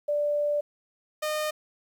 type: tone pair in turn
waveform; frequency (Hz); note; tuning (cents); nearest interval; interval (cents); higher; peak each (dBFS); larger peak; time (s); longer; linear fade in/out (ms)
sine / sawtooth; 587.3 / 611.4; D5 / D#5; 0 / -30; minor second; 70; second; -23; neither; 0.08-0.61 / 1.22-1.51; first; 10
effects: 10-bit